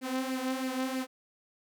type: tone with flanger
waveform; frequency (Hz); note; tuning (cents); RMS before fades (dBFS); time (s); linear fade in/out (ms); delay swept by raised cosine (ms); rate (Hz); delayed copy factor
sawtooth; 260; C4; -11; -33; 0.01-1.07; 50; 0.4 to 3.9; 3.1; +0.6
effects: none